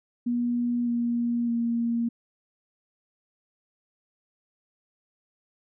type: tone with pitch steps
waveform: sine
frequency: 240.7 / 237.2 / 233.8 Hz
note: B3 / A#3 / A#3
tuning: -44 / +30 / +5 cents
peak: -23 dBFS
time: 0.26-2.09 s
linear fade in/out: 10 ms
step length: 610 ms
effects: none